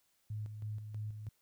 sine tone with tremolo, 106.6 Hz, G#2, 46 cents sharp, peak -37 dBFS, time 0.3-1.29 s, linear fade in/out 5 ms, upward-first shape square, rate 3.1 Hz, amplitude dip 50%, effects white hiss -75 dBFS RMS until 1.41 s

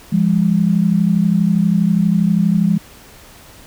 sine tone pair together, 171.5 / 203.9 Hz, F3 / G#3, -31 / -32 cents, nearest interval minor third, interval 299 cents, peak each -14 dBFS, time 0.12-2.78 s, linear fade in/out 10 ms, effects pink hiss -42 dBFS RMS until 3.66 s

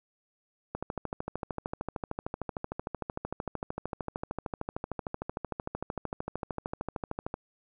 click train, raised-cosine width 1 ms, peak -19 dBFS, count 88, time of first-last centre 0.75-7.341 s, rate 13.2 Hz, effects none

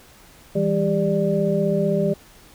sine tone cluster, 164.1 / 199.9 / 399 / 591 Hz, E3 / G3 / G4 / D5, -8 / +34 / +31 / +11 cents, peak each -23 dBFS, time 0.55-2.14 s, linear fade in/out 10 ms, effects pink hiss -49 dBFS RMS until 2.54 s

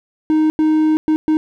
triangle tone bursts at uneven times, 311.1 Hz, D#4, in tune, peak -9 dBFS, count 4, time 0.3-0.5 / 0.59-0.97 / 1.08-1.16 / 1.28-1.37 s, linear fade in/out 0 ms, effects none

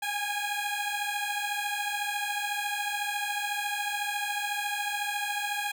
15% pulse beating tone pair, 815 / 829 Hz, G#5 / G#5, -33 / -3 cents, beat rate 14 Hz, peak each -26 dBFS, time 0.02-5.72 s, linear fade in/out 10 ms, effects none

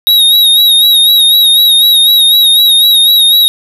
square tone with vibrato, 3791 Hz, A#7, 28 cents sharp, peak -4 dBFS, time 0.07-3.48 s, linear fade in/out 0 ms, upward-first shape sine, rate 4 Hz, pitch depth 51 cents each way, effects none

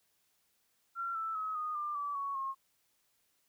sine tone with pitch steps, 1368 / 1322.2 / 1277.9 / 1235 / 1193.7 / 1153.7 / 1115 / 1077.7 Hz, F6 / E6 / D#6 / D#6 / D6 / D6 / C#6 / C#6, -36 / +5 / +46 / -13 / +28 / -31 / +10 / -49 cents, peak -34 dBFS, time 0.95-2.55 s, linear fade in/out 50 ms, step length 200 ms, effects white hiss -75 dBFS RMS until 3.48 s

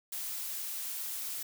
blue noise, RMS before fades -38 dBFS, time 0.12-1.43 s, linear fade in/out 5 ms, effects none

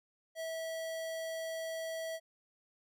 square tone, 650 Hz, E5, 24 cents flat, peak -38 dBFS, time 0.35-2.2 s, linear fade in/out 50 ms, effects none

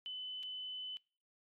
sine tone with dropouts, 3017 Hz, F#7, 33 cents sharp, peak -40 dBFS, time 0.06-0.97 s, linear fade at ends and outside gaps 0 ms, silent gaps 0.429-0.433 s, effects noise-tail reverb RT60 0.4 s tail -24 dB re dry + MP3 64 kbps

